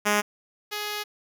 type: tone pair in turn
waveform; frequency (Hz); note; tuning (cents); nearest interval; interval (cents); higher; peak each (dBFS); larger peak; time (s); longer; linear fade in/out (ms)
5% pulse; 207.7 / 418; G#3 / G#4; 0 / +11; octave; 1211; second; -9 / -18; first; 0.05-0.22 / 0.71-1.04; second; 20
effects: none